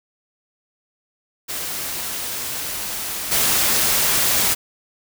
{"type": "noise with level steps", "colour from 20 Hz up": "white", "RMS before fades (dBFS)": [-27, -18], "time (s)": [1.48, 4.55], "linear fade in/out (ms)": 20, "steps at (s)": 3.31, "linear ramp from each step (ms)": 10, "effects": []}